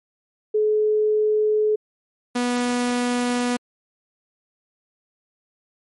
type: tone pair in turn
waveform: sine / sawtooth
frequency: 427.1 / 244.6 Hz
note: G#4 / B3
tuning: +48 / -16 cents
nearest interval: minor seventh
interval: 964 cents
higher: first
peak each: -16 dBFS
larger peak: neither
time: 0.54-1.76 / 2.35-3.57 s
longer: neither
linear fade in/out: 10 ms
effects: MP3 48 kbps